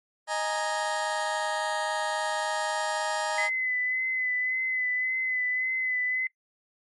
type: chord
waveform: 30% pulse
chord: D# suspended fourth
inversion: none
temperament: just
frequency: 622.3 / 829.7 / 933.4 Hz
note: D#5 / G#5 / A#5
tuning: 0 / -2 / +2 cents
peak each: -29 dBFS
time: 0.27-3.5 s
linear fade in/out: 50 ms
type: tone with vibrato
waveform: sine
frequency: 2022 Hz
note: B6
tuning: 40 cents sharp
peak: -25 dBFS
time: 3.38-6.27 s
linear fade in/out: 2 ms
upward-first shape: sine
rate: 1.8 Hz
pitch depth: 24 cents each way
effects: noise-tail reverb RT60 0.1 s tail -23 dB re dry + MP3 48 kbps